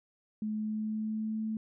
sine tone with pitch glide, 214.4 to 218.9 Hz, A3 to A3, -45 to -9 cents, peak -31 dBFS, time 0.42-1.57 s, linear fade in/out 2 ms, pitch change +36 cents, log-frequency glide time 0.53-1.45 s, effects none

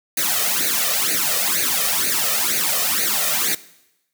white noise with flanger, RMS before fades -20 dBFS, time 0.17-3.55 s, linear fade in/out 5 ms, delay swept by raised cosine 0.46 to 1.66 ms, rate 2.1 Hz, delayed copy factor +0.85, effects noise-tail reverb RT60 0.9 s tail -19 dB re dry + high-pass 200 Hz 12 dB/octave

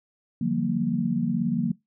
sine chord, G minor seventh, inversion second, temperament equal with one note detuned, 146.83 / 174.61 / 191.52 / 233.1 Hz, D3 / F3 / G3 / Bb3, 0 / 0 / -40 / 0 cents, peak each -31 / -28 / -30 / -25 dBFS, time 0.41-1.72 s, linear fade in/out 5 ms, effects noise-tail reverb RT60 0.2 s tail -23 dB re dry

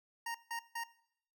25% pulse tone bursts, 929 Hz, A#5, 6 cents flat, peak -34 dBFS, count 3, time 0.26-0.838 s, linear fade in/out 5 ms, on 86 ms, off 160 ms, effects noise-tail reverb RT60 0.7 s tail -19 dB re dry

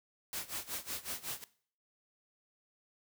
white noise with tremolo, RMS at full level -38 dBFS, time 0.33-1.44 s, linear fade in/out 0 ms, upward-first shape sine, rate 5.4 Hz, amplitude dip 90%, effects noise-tail reverb RT60 0.5 s tail -18 dB re dry

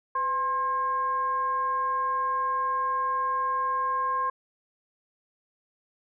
sine tone with frequency modulation, 1062 Hz, C6, 25 cents sharp, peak -24 dBFS, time 0.15-4.3 s, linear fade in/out 5 ms, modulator 556 Hz, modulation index 0.39, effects none

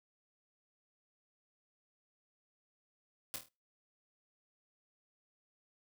white noise with echo, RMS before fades -39 dBFS, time 3.34-3.36 s, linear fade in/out 0 ms, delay 25 ms, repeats 5, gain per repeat -6 dB, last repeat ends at 3.485 s, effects noise-tail reverb RT60 0.3 s tail -24 dB re dry

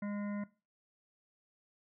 harmonic tone, 204.9 Hz, G#3, 23 cents flat, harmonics 1 / 3 / 5 / 7 / 9 / 10, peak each -36 / -47 / -52 / -53 / -56 / -55 dBFS, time 0.02-0.44 s, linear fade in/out 5 ms, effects noise-tail reverb RT60 0.3 s tail -18 dB re dry

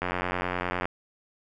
click train, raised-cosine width 0.5 ms, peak -13 dBFS, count 76, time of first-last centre 0.02-0.855 s, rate 89.8 Hz, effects none

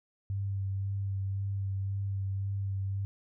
sine tone with vibrato, 98 Hz, G2, in tune, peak -30 dBFS, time 0.3-3.05 s, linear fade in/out 0 ms, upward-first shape sine, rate 1.9 Hz, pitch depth 18 cents each way, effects none

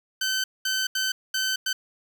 15% pulse tone bursts at uneven times, 1533 Hz, G6, 39 cents flat, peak -17 dBFS, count 5, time 0.21-0.44 / 0.65-0.87 / 0.95-1.12 / 1.34-1.56 / 1.66-1.73 s, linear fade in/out 5 ms, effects none

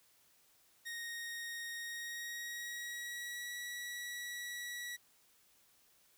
sawtooth tone with pitch glide, 1864.7 to 1934.9 Hz, A#6 to B6, 0 to -36 cents, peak -38 dBFS, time 0.85-4.97 s, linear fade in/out 20 ms, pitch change +64 cents, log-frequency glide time 1.78-3.54 s, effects white hiss -69 dBFS RMS until 6.17 s

